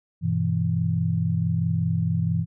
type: chord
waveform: sine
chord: E minor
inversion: first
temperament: just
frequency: 98.89 / 123.61 / 164.81 Hz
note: G2 / B2 / E3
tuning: +16 / +2 / 0 cents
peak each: -26 / -27 / -23 dBFS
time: 0.21-2.46 s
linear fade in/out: 50 ms
effects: none